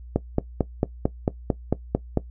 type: click train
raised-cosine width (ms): 2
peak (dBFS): -6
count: 10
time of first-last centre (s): 0.16-2.173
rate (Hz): 4.47
effects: noise-tail reverb RT60 0.1 s tail -17 dB re dry + added 60 Hz sine -38 dBFS peak until 2.3 s